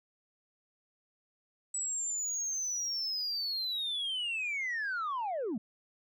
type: linear sweep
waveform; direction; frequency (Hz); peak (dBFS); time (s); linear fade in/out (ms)
sine; down; 7902 to 189.6; -30; 1.74-5.58; 5
effects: tanh soft clip ceiling -30 dBFS